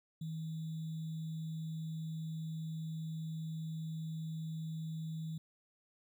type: tone with sample-and-hold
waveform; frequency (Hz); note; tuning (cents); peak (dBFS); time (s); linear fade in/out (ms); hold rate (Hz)
sine; 160; D#3; +49; -38; 0.21-5.38; 5; 3675
effects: none